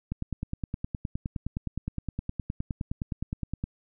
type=click train; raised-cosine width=5 ms; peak=-18 dBFS; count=35; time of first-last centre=0.12-3.64 s; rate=9.66 Hz; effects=none